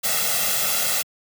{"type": "noise with comb filter", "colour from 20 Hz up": "white", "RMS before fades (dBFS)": -22, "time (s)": [0.03, 1.03], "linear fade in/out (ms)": 20, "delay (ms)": 1.5, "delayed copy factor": 0.95, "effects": ["high-pass 150 Hz 12 dB/octave"]}